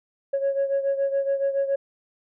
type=beating tone pair; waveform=sine; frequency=550 / 557.1 Hz; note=C#5 / C#5; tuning=-14 / +9 cents; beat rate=7.1 Hz; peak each=-21 / -26 dBFS; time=0.33-1.76 s; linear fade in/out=10 ms; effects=tanh soft clip ceiling -17 dBFS